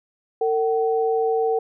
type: tone pair together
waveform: sine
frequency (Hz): 452.2 / 759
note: A4 / F#5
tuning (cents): +47 / +44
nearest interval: major sixth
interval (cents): 897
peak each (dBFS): -19 / -24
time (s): 0.41-1.59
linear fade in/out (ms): 5
effects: none